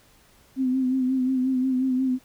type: tone with vibrato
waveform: sine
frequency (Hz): 258.7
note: C4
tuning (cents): -19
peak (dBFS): -20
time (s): 0.56-2.19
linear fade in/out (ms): 50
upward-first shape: sine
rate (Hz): 5.6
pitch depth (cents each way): 42
effects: pink hiss -57 dBFS RMS until 2.24 s